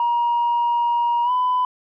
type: tone with pitch glide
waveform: sine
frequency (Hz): 949 to 1000.8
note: A#5 to B5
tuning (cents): +31 to +23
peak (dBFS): -15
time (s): 0-1.65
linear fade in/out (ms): 2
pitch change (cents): +92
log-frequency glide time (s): 1.24-1.31
effects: tanh soft clip ceiling -14 dBFS